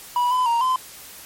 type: tone with pitch steps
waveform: triangle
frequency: 976 / 1008 / 934 / 1027 Hz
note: B5 / B5 / A#5 / C6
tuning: -21 / +35 / +3 / -33 cents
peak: -15 dBFS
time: 0.16-0.76 s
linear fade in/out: 2 ms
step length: 150 ms
effects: white hiss -41 dBFS RMS until 1.25 s + MP3 64 kbps